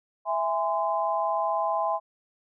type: chord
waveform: sine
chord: E augmented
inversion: none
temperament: just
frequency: 659.3 / 824.1 / 1030.1 Hz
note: E5 / G#5 / B#5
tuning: 0 / -14 / -27 cents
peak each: -28 dBFS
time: 0.25-2 s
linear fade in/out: 50 ms
effects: none